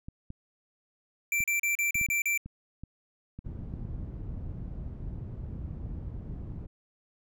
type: clicks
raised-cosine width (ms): 5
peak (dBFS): -28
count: 12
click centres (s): 0.085 / 0.304 / 1.405 / 1.955 / 2.013 / 2.088 / 2.46 / 2.836 / 3.39 / 3.621 / 3.739 / 3.852
type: tone bursts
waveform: square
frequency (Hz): 2346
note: D7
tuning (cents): -2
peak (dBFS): -26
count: 7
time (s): 1.32-2.376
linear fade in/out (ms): 2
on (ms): 120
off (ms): 36
type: low-pass noise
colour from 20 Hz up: white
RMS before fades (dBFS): -38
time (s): 3.44-6.67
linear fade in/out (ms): 20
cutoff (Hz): 110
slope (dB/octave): 12
effects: none